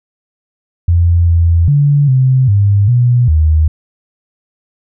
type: tone with pitch steps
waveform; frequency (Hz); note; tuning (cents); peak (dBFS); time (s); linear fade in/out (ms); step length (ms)
sine; 85.8 / 84.4 / 143.8 / 130.3 / 100.9 / 122.2 / 78.2; F2 / E2 / D3 / C3 / G#2 / B2 / D#2; -30 / +41 / -36 / -7 / -49 / -18 / +9; -6; 0.88-3.68; 5; 400
effects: none